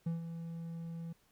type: tone with ADSR envelope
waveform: triangle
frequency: 166.5 Hz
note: E3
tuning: 18 cents sharp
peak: -29 dBFS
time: 0.06-1.13 s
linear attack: 7 ms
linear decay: 140 ms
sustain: -9 dB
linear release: 8 ms
effects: pink hiss -71 dBFS RMS until 1.31 s